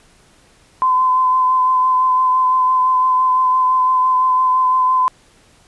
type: tone with vibrato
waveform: sine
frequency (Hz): 1023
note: C6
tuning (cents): -39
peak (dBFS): -11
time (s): 0.82-5.08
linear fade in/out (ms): 0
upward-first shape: sine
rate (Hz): 5.9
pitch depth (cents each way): 17
effects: pink hiss -51 dBFS RMS until 5.67 s + resampled to 24000 Hz